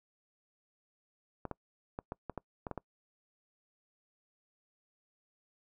clicks, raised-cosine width 1 ms, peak -24 dBFS, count 9, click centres 1.453 / 1.513 / 1.989 / 2.121 / 2.297 / 2.377 / 2.668 / 2.713 / 2.777 s, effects noise-tail reverb RT60 0.1 s tail -25 dB re dry

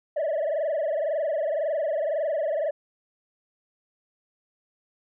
sine tone with frequency modulation, 613 Hz, D#5, 26 cents flat, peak -21 dBFS, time 0.16-2.71 s, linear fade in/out 10 ms, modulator 21.9 Hz, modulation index 2.2, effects tanh soft clip ceiling -22 dBFS

